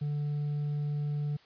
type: tone with hard clipping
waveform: sine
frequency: 146.83 Hz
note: D3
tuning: in tune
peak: -30 dBFS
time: 0.01-1.37 s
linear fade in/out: 10 ms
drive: 2 dB
effects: white hiss -60 dBFS RMS until 1.45 s + resampled to 11025 Hz